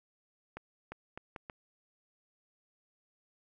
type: accelerating click train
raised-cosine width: 0.5 ms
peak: -27 dBFS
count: 5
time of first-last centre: 0.57-1.498 s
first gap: 350 ms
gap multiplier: 0.73
effects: none